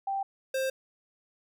sine / square tone pair in turn, 784 / 528.5 Hz, G5 / C5, 0 / +17 cents, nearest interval perfect fifth, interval 683 cents, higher first, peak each -28 dBFS, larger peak neither, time 0.07-0.23 / 0.54-0.7 s, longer neither, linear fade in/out 5 ms, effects none

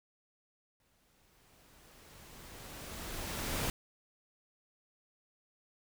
pink noise with exponential growth, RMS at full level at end -34 dBFS, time 0.8-3.7 s, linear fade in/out 1 ms, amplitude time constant 630 ms, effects none

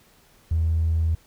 triangle tone with tanh clipping, 81 Hz, E2, 30 cents flat, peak -18 dBFS, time 0.51-1.15 s, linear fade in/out 5 ms, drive 1 dB, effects pink hiss -57 dBFS RMS until 1.26 s

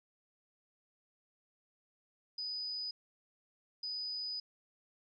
sine tone bursts at uneven times, 4978 Hz, D#8, in tune, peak -37 dBFS, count 2, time 2.38-2.91 / 3.83-4.4 s, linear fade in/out 5 ms, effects none

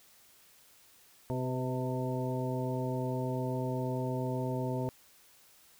harmonic tone with a mistuned harmonic, 128.4 Hz, C3, 32 cents flat, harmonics 1 / 2 / 3 / 4 / 5 / 7, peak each -34 / -37 / -39 / -40 / -41 / -42 dBFS, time 1.3-4.89 s, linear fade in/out 0 ms, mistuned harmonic 4, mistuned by -28 cents, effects white hiss -61 dBFS RMS until 5.79 s

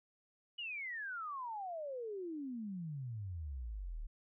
sine exponential sweep, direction down, 2960 to 34.65 Hz, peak -40 dBFS, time 0.58-4.07 s, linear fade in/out 10 ms, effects none

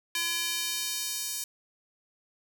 square tone with high-pass filter sweep, 339.4 Hz, F4, 49 cents flat, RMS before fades -32 dBFS, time 0.15-1.44 s, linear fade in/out 2 ms, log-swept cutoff 2400 to 6300 Hz, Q 0.96, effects none

